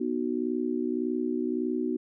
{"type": "chord", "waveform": "sine", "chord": "B major", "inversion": "none", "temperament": "just", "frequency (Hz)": [246.9, 308.7, 370.4], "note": ["B3", "D#4", "F#4"], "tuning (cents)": [0, -14, 2], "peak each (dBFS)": [-30, -31, -31], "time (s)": [0, 1.97], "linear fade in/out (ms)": 10, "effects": []}